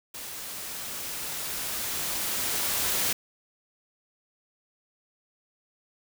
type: noise with level ramp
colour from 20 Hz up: white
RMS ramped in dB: -39 to -26 dBFS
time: 0.14-3.13 s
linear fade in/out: 5 ms
effects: none